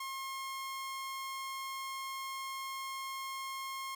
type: tone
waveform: sawtooth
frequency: 1073 Hz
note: C6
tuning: 43 cents sharp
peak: -35 dBFS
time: 0-3.95 s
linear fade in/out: 5 ms
effects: 11-bit